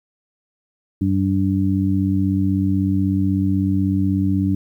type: harmonic tone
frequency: 96.2 Hz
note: G2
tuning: 32 cents flat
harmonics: 1 / 2 / 3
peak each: -20 / -20 / -20 dBFS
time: 1.01-4.55 s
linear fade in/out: 5 ms
effects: 9-bit